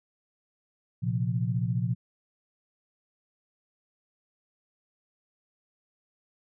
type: chord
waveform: sine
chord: Bb suspended second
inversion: none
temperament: just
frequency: 116.54 / 131.11 / 174.81 Hz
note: Bb2 / C3 / F3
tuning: 0 / +4 / +2 cents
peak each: -28 / -30 / -31 dBFS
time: 1.02-1.95 s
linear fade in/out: 20 ms
effects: none